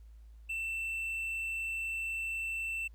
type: tone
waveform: triangle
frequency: 2676 Hz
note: E7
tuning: 25 cents sharp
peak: -32 dBFS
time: 0.49-2.88 s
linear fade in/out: 10 ms
effects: added 55 Hz sine -50 dBFS peak until 2.94 s + pink hiss -75 dBFS RMS until 2.94 s